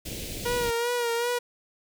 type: band-stop noise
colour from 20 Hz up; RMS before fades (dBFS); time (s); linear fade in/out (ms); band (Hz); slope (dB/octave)
pink; -35; 0.05-0.71; 10; 570 to 2400; 24
type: tone with vibrato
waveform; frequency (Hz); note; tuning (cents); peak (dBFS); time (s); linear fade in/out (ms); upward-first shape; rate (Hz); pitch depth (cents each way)
sawtooth; 475.7; A#4; +35; -21; 0.45-1.39; 10; sine; 2.6; 43
effects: none